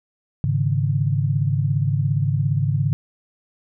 sine chord, Ab suspended fourth, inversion none, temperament just, 103.83 / 138.43 / 155.74 Hz, Ab2 / Db3 / Eb3, 0 / -2 / +2 cents, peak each -22 / -20 / -24 dBFS, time 0.44-2.93 s, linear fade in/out 0 ms, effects none

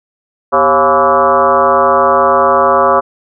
sine tone with frequency modulation, 848 Hz, G#5, 36 cents sharp, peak -6 dBFS, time 0.52-3.01 s, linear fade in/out 20 ms, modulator 151 Hz, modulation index 2.9, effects none

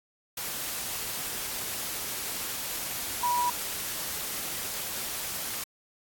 sine tone in noise, 974 Hz, B5, 24 cents flat, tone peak -24 dBFS, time 3.23-3.5 s, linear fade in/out 5 ms, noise white, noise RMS -34 dBFS, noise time 0.37-5.64 s, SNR +7 dB, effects AAC 64 kbps

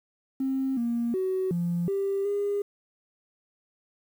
triangle tone with pitch steps, 266.3 / 235.4 / 375.7 / 172.7 / 394.1 / 405.9 Hz, C4 / A#3 / F#4 / F3 / G4 / G#4, +31 / +17 / +26 / -19 / +9 / -40 cents, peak -21 dBFS, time 0.4-2.62 s, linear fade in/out 5 ms, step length 370 ms, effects tanh soft clip ceiling -22 dBFS + 9-bit

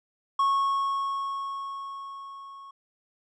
triangle tone with level ramp, 1100 Hz, C#6, 14 cents flat, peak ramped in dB -18 to -41 dBFS, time 0.39-2.71 s, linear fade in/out 5 ms, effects resampled to 22050 Hz

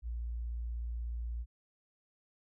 sine tone, 58.27 Hz, A#1, in tune, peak -35 dBFS, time 0.02-1.46 s, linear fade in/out 50 ms, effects none

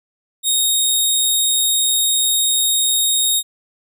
15% pulse tone, 3729 Hz, A#7, in tune, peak -7 dBFS, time 0.43-3.43 s, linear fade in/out 50 ms, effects none

